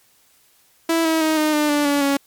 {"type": "tone with pitch steps", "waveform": "sawtooth", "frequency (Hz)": [329.6, 321.9, 314.4, 307, 299.8, 292.8, 285.9, 279.2], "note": ["E4", "E4", "D#4", "D#4", "D4", "D4", "D4", "C#4"], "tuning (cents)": [0, -41, 18, -23, 36, -5, -46, 13], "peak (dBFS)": -12, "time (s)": [0.89, 2.17], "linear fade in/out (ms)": 5, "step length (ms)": 160, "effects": ["white hiss -57 dBFS RMS until 2.26 s", "MP3 96 kbps"]}